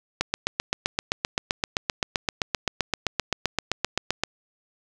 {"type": "click train", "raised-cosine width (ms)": 0.2, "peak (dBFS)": -5, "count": 32, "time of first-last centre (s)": [0.21, 4.236], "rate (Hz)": 7.7, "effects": []}